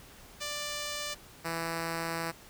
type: tone pair in turn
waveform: 5% pulse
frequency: 590 / 165.56 Hz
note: D5 / E3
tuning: +8 / +8 cents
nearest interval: octave + minor seventh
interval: 2200 cents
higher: first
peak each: -23 / -21 dBFS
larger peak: second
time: 0.4-1.15 / 1.44-2.32 s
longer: second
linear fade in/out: 20 ms
effects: pink hiss -53 dBFS RMS until 2.49 s